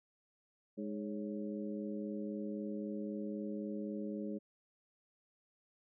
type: harmonic tone with a mistuned harmonic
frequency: 103.83 Hz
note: G#2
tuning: in tune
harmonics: 2 / 3 / 4 / 5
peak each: -40 / -44 / -46 / -48 dBFS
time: 0.77-4.39 s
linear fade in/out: 20 ms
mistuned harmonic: 5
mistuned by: +100 cents
effects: none